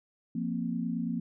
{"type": "chord", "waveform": "sine", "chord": "F suspended fourth", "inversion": "none", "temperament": "just", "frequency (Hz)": [174.61, 232.8, 261.9], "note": ["F3", "Bb3", "C4"], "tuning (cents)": [0, -2, 2], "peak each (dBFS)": [-34, -32, -36], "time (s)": [0.35, 1.2], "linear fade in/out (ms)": 5, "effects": []}